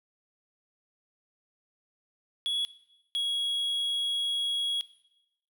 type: tone pair in turn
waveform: triangle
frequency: 3364 / 3323 Hz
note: G#7 / G#7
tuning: +22 / 0 cents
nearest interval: unison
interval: 22 cents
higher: first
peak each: -25 dBFS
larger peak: neither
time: 2.46-2.65 / 3.15-4.81 s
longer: second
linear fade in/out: 0 ms
effects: noise-tail reverb RT60 0.9 s tail -17 dB re dry